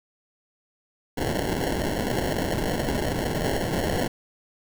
white noise with sample-and-hold, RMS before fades -26 dBFS, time 1.17-4.08 s, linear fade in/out 10 ms, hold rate 1225 Hz, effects none

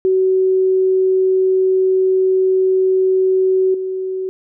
sine tone with level steps, 376.4 Hz, F#4, 30 cents sharp, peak -11 / -19 dBFS, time 0.05-4.29 s, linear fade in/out 0 ms, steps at 3.74 s, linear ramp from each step 5 ms, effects none

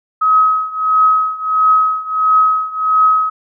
sine tone with tremolo, 1273 Hz, D#6, 39 cents sharp, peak -6 dBFS, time 0.21-3.3 s, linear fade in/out 10 ms, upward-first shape triangle, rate 1.5 Hz, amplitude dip 90%, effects none

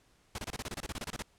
pink noise bursts, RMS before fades -38 dBFS, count 15, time 0.35-1.223 s, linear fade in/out 2 ms, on 33 ms, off 27 ms, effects pink hiss -67 dBFS RMS until 1.38 s + low-pass 10000 Hz 12 dB/octave

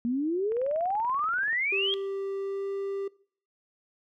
sine exponential sweep, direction up, 230 to 3322 Hz, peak -25 dBFS, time 0.05-1.94 s, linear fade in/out 0 ms
click train, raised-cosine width 0.5 ms, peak -32 dBFS, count 22, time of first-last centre 0.52-1.53 s, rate 20.8 Hz
triangle tone with pitch glide, 392 to 394.5 Hz, G4 to G4, 0 to +11 cents, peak -28 dBFS, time 1.72-3.08 s, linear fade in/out 5 ms, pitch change +11 cents, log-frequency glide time 2.37-2.68 s
effects noise-tail reverb RT60 0.5 s tail -21 dB re dry

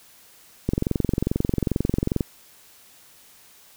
click train, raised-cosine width 3 ms, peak -8 dBFS, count 35, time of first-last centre 0.69-2.208 s, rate 22.4 Hz, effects white hiss -52 dBFS RMS until 3.76 s

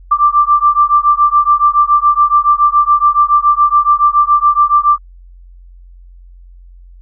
sine beating tone pair, 1174.7 / 1181.8 Hz, D6 / D6, 0 / +10 cents, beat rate 7.1 Hz, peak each -10 dBFS, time 0.11-4.98 s, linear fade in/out 10 ms, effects added 44 Hz sine -35 dBFS peak until 7.01 s

